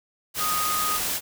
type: tone in noise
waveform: sine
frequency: 1243 Hz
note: D#6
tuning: 2 cents flat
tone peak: -25 dBFS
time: 0.38-1 s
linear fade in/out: 50 ms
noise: white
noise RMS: -27 dBFS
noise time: 0.34-1.21 s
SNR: -1 dB
effects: none